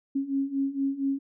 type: beating tone pair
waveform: sine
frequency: 271.5 / 275.8 Hz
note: C#4 / C#4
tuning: -36 / -9 cents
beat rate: 4.3 Hz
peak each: -30 / -27 dBFS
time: 0.15-1.19 s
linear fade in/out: 10 ms
effects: none